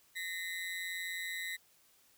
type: ring-modulated tone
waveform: 35% pulse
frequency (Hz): 1944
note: B6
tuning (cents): -28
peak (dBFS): -33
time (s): 0.15-1.57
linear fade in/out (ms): 20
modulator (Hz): 89.5
effects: white hiss -67 dBFS RMS until 2.17 s